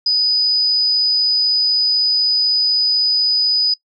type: tone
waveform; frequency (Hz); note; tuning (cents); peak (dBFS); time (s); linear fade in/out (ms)
sine; 4978; D#8; 0; -12; 0.06-3.74; 5
effects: noise-tail reverb RT60 0.1 s tail -23 dB re dry